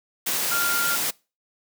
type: tone in noise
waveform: sine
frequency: 1396.9 Hz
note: F6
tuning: in tune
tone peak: -24 dBFS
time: 0.51-0.96 s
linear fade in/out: 10 ms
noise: white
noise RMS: -25 dBFS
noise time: 0.26-1.11 s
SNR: -2 dB
effects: noise-tail reverb RT60 0.3 s tail -24 dB re dry + high-pass 150 Hz 12 dB/octave